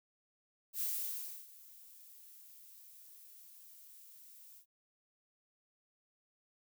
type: noise with ADSR envelope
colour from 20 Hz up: violet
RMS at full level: -36 dBFS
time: 0.73-4.66 s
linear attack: 80 ms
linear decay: 650 ms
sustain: -21 dB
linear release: 86 ms
effects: none